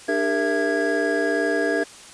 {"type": "tone cluster", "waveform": "triangle", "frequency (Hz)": [298.1, 401.1, 463.1, 665, 1651], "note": ["D4", "G4", "A#4", "E5", "G#6"], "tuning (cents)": [26, 40, -11, 15, -11], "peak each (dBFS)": -24, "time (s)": [0.08, 1.84], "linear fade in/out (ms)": 10, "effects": ["white hiss -43 dBFS RMS until 2.13 s", "resampled to 22050 Hz"]}